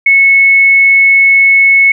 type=tone; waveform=sine; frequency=2199 Hz; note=C#7; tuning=14 cents flat; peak=-3 dBFS; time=0.06-1.92 s; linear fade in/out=5 ms; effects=none